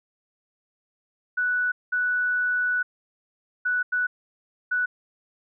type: tone bursts at uneven times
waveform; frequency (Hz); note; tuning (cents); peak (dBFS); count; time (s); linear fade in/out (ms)
sine; 1480; F#6; 0; -21; 5; 1.37-1.72 / 1.92-2.83 / 3.65-3.83 / 3.92-4.07 / 4.71-4.86; 10
effects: none